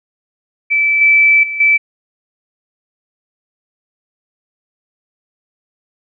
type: tone with level steps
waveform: sine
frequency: 2316 Hz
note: D7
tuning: 25 cents flat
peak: -10 / -6 / -19 / -7 dBFS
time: 0.7-1.78 s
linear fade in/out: 20 ms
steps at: 1.01 / 1.43 / 1.6 s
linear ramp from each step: 5 ms
effects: none